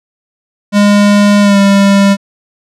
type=tone with pitch glide; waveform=square; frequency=204.6 to 198.55 Hz; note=G#3 to G3; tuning=-26 to +22 cents; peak=-5 dBFS; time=0.72-2.17 s; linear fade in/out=50 ms; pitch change=-52 cents; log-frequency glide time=1.41-1.58 s; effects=low-pass 8000 Hz 12 dB/octave